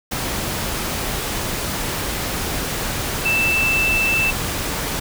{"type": "tone in noise", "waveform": "sine", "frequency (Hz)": 2652, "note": "E7", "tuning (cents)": 10, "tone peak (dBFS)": -16, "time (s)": [3.25, 4.31], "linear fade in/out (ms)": 10, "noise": "pink", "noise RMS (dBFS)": -24, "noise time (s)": [0.11, 5], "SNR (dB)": 5, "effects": []}